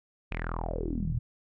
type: tone with low-pass filter sweep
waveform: sawtooth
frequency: 41.2 Hz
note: E1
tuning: in tune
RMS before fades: -32 dBFS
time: 0.31-1.19 s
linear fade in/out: 10 ms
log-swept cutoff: 2600 to 110 Hz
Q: 7.4
effects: none